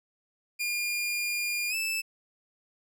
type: tone with pitch glide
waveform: sawtooth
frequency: 2415 to 2634 Hz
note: D7 to E7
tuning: +48 to -2 cents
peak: -25 dBFS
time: 0.59-2.02 s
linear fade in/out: 20 ms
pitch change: +150 cents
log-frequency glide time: 1.69-1.75 s
effects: none